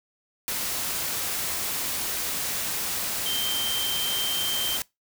sine tone in noise, 3136 Hz, G7, in tune, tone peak -27 dBFS, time 3.26-4.77 s, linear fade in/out 0 ms, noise white, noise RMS -29 dBFS, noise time 0.48-4.82 s, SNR -1 dB, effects noise-tail reverb RT60 0.2 s tail -23 dB re dry

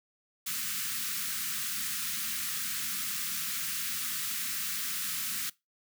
white band-stop noise, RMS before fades -34 dBFS, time 0.46-5.5 s, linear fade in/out 10 ms, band 250 to 1200 Hz, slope 48 dB/octave, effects noise-tail reverb RT60 0.2 s tail -21 dB re dry + high-pass 150 Hz 12 dB/octave

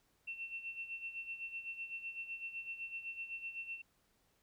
sine tone with tremolo, 2700 Hz, E7, 41 cents sharp, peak -39 dBFS, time 0.27-3.82 s, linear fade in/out 10 ms, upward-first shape sine, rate 7.9 Hz, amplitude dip 70%, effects pink hiss -75 dBFS RMS until 4.42 s

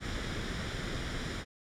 pink noise with comb filter, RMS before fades -36 dBFS, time 0-1.45 s, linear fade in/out 50 ms, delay 0.56 ms, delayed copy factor +0.5, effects low-pass 5000 Hz 12 dB/octave

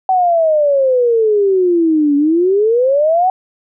sine exponential two-way sweep, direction down then up, 763 to 282.5 to 763 Hz, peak -9 dBFS, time 0.09-3.3 s, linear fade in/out 2 ms, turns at 2.16 s, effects none

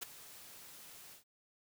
white noise with ADSR envelope, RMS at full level -39 dBFS, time 0.01-1.24 s, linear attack 18 ms, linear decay 11 ms, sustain -15 dB, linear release 120 ms, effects none

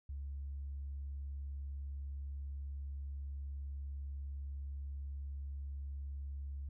sine tone, 69.8 Hz, C#2, 13 cents sharp, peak -39 dBFS, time 0.09-6.69 s, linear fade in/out 5 ms, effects tanh soft clip ceiling -36 dBFS

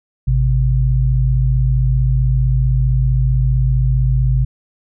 sine tone pair together, 53.73 / 129.2 Hz, A1 / C3, -40 / -21 cents, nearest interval octave + minor third, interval 1519 cents, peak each -14 dBFS, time 0.27-4.45 s, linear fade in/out 10 ms, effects none

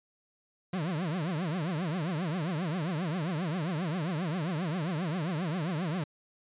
40% pulse tone with vibrato, 167.6 Hz, E3, 29 cents sharp, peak -29 dBFS, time 0.73-6.04 s, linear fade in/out 5 ms, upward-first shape triangle, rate 7.5 Hz, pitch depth 290 cents each way, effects resampled to 8000 Hz

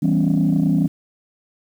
sine chord, C# half-diminished seventh, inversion first, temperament equal with one note detuned, 164.81 / 196 / 249.5 / 277.2 Hz, E3 / G3 / B3 / C#4, 0 / 0 / +18 / 0 cents, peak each -17 / -19 / -22 / -19 dBFS, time 0.02-0.88 s, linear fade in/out 10 ms, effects tanh soft clip ceiling -9 dBFS + 8-bit

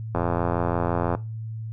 click train, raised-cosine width 1 ms, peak -10 dBFS, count 87, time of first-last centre 0.15-1.15 s, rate 86 Hz, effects noise-tail reverb RT60 0.3 s tail -19 dB re dry + added 111 Hz sine -30 dBFS peak until 1.72 s

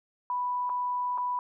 sine tone with dropouts, 987.8 Hz, B5, in tune, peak -27 dBFS, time 0.3-1.39 s, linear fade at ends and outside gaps 1 ms, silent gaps 0.694-0.699 / 1.177-1.182 s, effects none

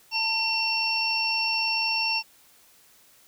harmonic tone with a mistuned harmonic, 907 Hz, A#5, 48 cents flat, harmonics 1 / 3 / 5 / 6, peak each -31 / -26 / -36 / -27 dBFS, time 0.11-2.23 s, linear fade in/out 50 ms, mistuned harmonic 1, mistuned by -30 cents, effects white hiss -57 dBFS RMS until 3.27 s

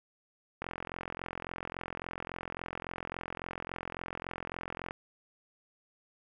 click train, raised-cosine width 0.5 ms, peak -22 dBFS, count 188, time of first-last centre 0.62-4.909 s, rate 43.6 Hz, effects none

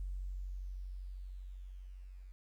sine tone with level ramp, 46.32 Hz, F#1, 3 cents sharp, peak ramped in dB -36 to -48 dBFS, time 0-2.32 s, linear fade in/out 0 ms, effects tanh soft clip ceiling -32 dBFS + 12-bit

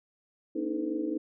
sine tone cluster, 240.3 / 291.8 / 316.1 / 433.2 / 503 Hz, B3 / D4 / D#4 / A4 / B4, -47 / -11 / +27 / -27 / +32 cents, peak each -40 / -35 / -31 / -38 / -40 dBFS, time 0.55-1.18 s, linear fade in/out 10 ms, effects none

